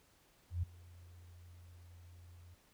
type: tone with ADSR envelope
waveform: sine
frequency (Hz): 87.31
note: F2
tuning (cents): 0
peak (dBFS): -31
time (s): 0.5-2.55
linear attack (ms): 130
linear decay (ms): 8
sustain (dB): -23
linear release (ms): 16
effects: pink hiss -69 dBFS RMS until 2.73 s